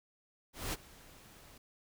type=noise with ADSR envelope; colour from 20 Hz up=pink; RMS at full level=-36 dBFS; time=0.53-1.58 s; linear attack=200 ms; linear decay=29 ms; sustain=-21 dB; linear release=5 ms; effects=none